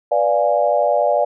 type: chord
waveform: sine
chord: B diminished seventh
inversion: none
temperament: equal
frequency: 493.9 / 587.3 / 698.5 / 830.6 Hz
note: B4 / D5 / F5 / Ab5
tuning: 0 / 0 / 0 / 0 cents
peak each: -22 / -16 / -19 / -22 dBFS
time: 0.11-1.25 s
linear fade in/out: 10 ms
effects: none